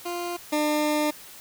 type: tone pair in turn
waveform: 20% pulse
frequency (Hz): 349.2 / 300.8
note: F4 / D4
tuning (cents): 0 / +42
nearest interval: minor third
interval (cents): 258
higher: first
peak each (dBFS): -24 / -17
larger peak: second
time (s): 0.05-0.37 / 0.52-1.11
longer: second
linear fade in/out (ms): 10
effects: white hiss -45 dBFS RMS until 1.4 s